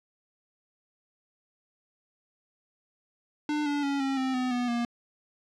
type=tone with pitch steps; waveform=square; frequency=298.8 / 289.1 / 279.8 / 270.7 / 261.9 / 253.4 / 245.2 / 237.3 Hz; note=D4 / D4 / C#4 / C#4 / C4 / B3 / B3 / A#3; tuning=+30 / -27 / +16 / -41 / +2 / +45 / -12 / +31 cents; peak=-27 dBFS; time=3.49-4.85 s; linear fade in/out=2 ms; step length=170 ms; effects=low-pass 5000 Hz 12 dB/octave + 11-bit